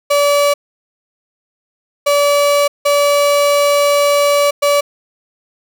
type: tone bursts at uneven times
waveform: 35% pulse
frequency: 575 Hz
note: D5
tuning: 37 cents flat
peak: -8 dBFS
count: 4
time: 0.1-0.54 / 2.06-2.68 / 2.85-4.51 / 4.62-4.81 s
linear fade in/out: 10 ms
effects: none